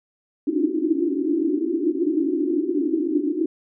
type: band-pass noise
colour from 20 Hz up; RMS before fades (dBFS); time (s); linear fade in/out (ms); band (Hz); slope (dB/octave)
pink; -22; 0.47-3.46; 5; 280 to 360; 96
effects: none